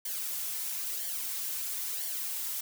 blue noise with flanger, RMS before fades -35 dBFS, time 0.05-2.61 s, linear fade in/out 5 ms, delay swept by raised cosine 0.77 to 3.67 ms, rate 1 Hz, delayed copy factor -0.65, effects none

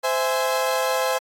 30% pulse chord, C augmented, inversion none, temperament equal with one note detuned, 518.4 / 659.3 / 830.6 Hz, C5 / E5 / G#5, -16 / 0 / 0 cents, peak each -20 / -24 / -24 dBFS, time 0.03-1.19 s, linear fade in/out 20 ms, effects AAC 48 kbps

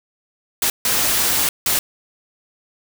white noise bursts at uneven times, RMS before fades -18 dBFS, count 3, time 0.62-0.7 / 0.85-1.49 / 1.66-1.79 s, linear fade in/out 2 ms, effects none

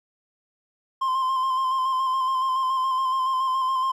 triangle tone with vibrato, 1046.5 Hz, C6, in tune, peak -19 dBFS, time 1.01-3.92 s, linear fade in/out 10 ms, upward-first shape square, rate 7.1 Hz, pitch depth 25 cents each way, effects none

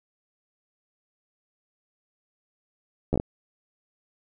slowing click train, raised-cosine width 2 ms, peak -11 dBFS, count 5, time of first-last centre 3.13-3.199 s, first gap 12 ms, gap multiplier 1.25, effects none

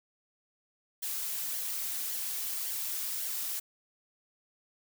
blue noise with flanger, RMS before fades -35 dBFS, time 1.02-3.6 s, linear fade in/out 10 ms, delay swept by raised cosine 0.78 to 4.18 ms, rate 1.8 Hz, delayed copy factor -0.5, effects none

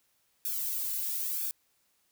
violet noise with flanger, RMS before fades -33 dBFS, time 0.45-1.51 s, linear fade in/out 0 ms, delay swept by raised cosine 0.99 to 2.19 ms, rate 1 Hz, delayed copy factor -0.9, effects white hiss -72 dBFS RMS until 2.11 s

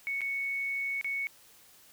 sine tone with dropouts, 2217 Hz, C#7, in tune, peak -30 dBFS, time 0.07-1.27 s, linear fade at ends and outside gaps 0 ms, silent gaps 0.208-0.216 / 1.012-1.045 s, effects white hiss -58 dBFS RMS until 1.92 s

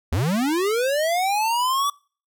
square linear sweep, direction up, 69.3 to 1160 Hz, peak -20 dBFS, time 0.12-1.9 s, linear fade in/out 5 ms, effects noise-tail reverb RT60 0.4 s tail -25 dB re dry

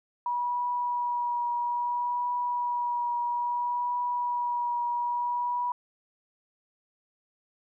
sine tone with vibrato, 967 Hz, B5, 37 cents flat, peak -26 dBFS, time 0.26-5.72 s, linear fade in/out 2 ms, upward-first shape triangle, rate 0.6 Hz, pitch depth 16 cents each way, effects none

